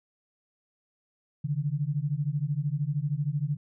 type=beating tone pair; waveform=sine; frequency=139.6 / 152.6 Hz; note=C#3 / D#3; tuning=+13 / -33 cents; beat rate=13 Hz; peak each=-29 dBFS; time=1.44-3.57 s; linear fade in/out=10 ms; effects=none